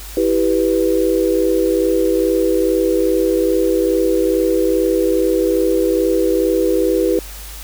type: chord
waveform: sine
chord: E minor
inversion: none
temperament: equal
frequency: 329.6 / 392 / 493.9 Hz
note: E4 / G4 / B4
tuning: 0 / 0 / 0 cents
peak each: -17 dBFS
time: 0.17-7.19 s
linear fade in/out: 2 ms
effects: added 50 Hz sine -32 dBFS peak until 7.63 s + white hiss -35 dBFS RMS until 7.63 s